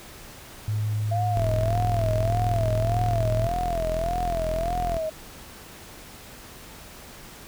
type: tone with pitch glide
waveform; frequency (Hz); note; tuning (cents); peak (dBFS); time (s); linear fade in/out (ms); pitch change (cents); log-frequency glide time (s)
sine; 106.5 to 109.94; G#2 to A2; +44 to -1; -23; 0.68-3.47; 0; +55; 2.26-3.28
type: tone with vibrato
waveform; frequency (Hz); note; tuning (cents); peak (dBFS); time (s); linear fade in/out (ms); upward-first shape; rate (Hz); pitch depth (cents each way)
sine; 674; E5; +38; -25; 1.11-5.1; 10; sine; 1.7; 120
type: tone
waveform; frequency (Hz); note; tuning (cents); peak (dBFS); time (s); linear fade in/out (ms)
sawtooth; 42; E1; +33; -24; 1.36-4.98; 10
effects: pink hiss -44 dBFS RMS until 7.47 s